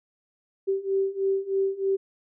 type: beating tone pair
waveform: sine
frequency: 386.9 / 390.1 Hz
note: G4 / G4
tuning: -23 / -8 cents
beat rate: 3.2 Hz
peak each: -27 / -25 dBFS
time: 0.67-1.97 s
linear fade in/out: 20 ms
effects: none